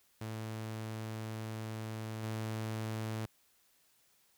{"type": "tone with level steps", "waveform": "sawtooth", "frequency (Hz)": 110, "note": "A2", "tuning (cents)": 0, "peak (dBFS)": [-35, -32], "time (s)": [0.21, 3.26], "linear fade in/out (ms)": 5, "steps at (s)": 2.23, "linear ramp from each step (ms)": 5, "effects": ["white hiss -70 dBFS RMS until 4.37 s"]}